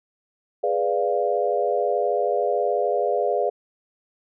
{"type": "chord", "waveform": "sine", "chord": "G# diminished seventh", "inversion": "none", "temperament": "equal", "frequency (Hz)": [415.3, 493.9, 587.3, 698.5], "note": ["G#4", "B4", "D5", "F5"], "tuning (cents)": [0, 0, 0, 0], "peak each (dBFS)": -25, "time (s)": [0.63, 3.5], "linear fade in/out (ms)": 10, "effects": []}